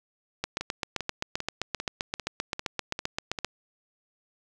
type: two click trains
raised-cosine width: 0.2 ms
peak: -15 / -11 dBFS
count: 8 / 24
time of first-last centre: 0.61-3.388 / 0.44-3.447 s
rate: 2.52 / 7.65 Hz
effects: none